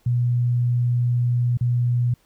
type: tone with dropouts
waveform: sine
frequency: 121.6 Hz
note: B2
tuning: 26 cents flat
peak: -17 dBFS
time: 0.06-2.14 s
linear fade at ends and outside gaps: 5 ms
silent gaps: 1.573-1.609 s
effects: pink hiss -62 dBFS RMS until 2.25 s